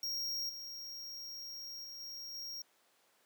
square tone with level steps, 5588 Hz, F8, in tune, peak -36 / -44 / -46 / -44 / -42 dBFS, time 0.03-2.62 s, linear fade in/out 2 ms, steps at 0.49 / 1.84 / 2 / 2.34 s, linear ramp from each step 5 ms, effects pink hiss -70 dBFS RMS until 3.25 s + high-pass 400 Hz 12 dB/octave

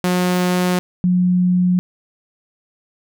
sawtooth / sine tone pair in turn, 180.3 / 180.3 Hz, F#3 / F#3, -45 / -45 cents, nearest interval unison, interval 0 cents, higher neither, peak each -11 / -12 dBFS, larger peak first, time 0.04-0.79 / 1.04-1.79 s, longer neither, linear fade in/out 0 ms, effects none

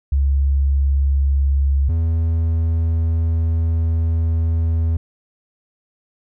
sine / triangle tone pair in turn, 69.1 / 81.92 Hz, C#2 / E2, -5 / -10 cents, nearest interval minor third, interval 295 cents, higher second, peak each -13 dBFS, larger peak neither, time 0.12-1.89 / 1.89-4.97 s, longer second, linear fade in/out 5 ms, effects none

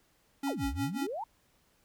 square tone with tremolo, 277.2 Hz, C#4, in tune, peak -30 dBFS, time 0.43-1.07 s, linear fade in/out 5 ms, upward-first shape sine, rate 5.6 Hz, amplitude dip 95%
sine exponential two-way sweep, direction down then up, 1010 to 51.91 to 963 Hz, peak -34 dBFS, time 0.47-1.24 s, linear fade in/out 5 ms, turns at 0.67 s
effects pink hiss -69 dBFS RMS until 1.84 s

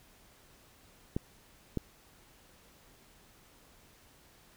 clicks, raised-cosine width 3 ms, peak -18 dBFS, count 2, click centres 1.165 / 1.773 s, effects pink hiss -61 dBFS RMS until 4.56 s

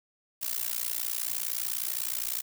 blue noise with amplitude modulation, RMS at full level -28 dBFS, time 0.41-2.42 s, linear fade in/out 20 ms, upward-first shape sine, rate 59.8 Hz, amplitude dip 100%, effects none

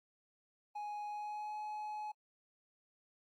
triangle tone with pitch glide, 833 to 847.1 Hz, G#5 to G#5, +5 to +34 cents, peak -38 dBFS, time 0.75-2.12 s, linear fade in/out 10 ms, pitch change +29 cents, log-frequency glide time 1.07-1.56 s, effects AAC 48 kbps

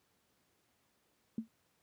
sine tone with exponential decay, 224.4 Hz, A3, 34 cents sharp, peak -30 dBFS, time 1.38-1.48 s, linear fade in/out 2 ms, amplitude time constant 21 ms, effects pink hiss -75 dBFS RMS until 1.82 s + high-pass 100 Hz 12 dB/octave

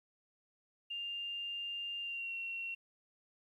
sine tone with pitch glide, 2800 to 2731 Hz, F7 to F7, +4 to -39 cents, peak -38 dBFS, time 0.9-2.75 s, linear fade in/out 10 ms, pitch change -43 cents, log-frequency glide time 2.01-2.34 s, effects 12-bit

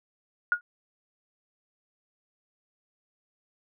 sine tone with exponential decay, 1437 Hz, F6, 49 cents sharp, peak -16 dBFS, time 0.52-0.61 s, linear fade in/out 1 ms, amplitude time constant 19 ms, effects none

